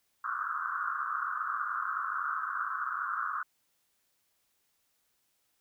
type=band-pass noise; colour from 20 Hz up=pink; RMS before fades=-34 dBFS; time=0.24-3.43 s; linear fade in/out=5 ms; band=1100 to 1500 Hz; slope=96 dB/octave; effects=white hiss -75 dBFS RMS until 5.6 s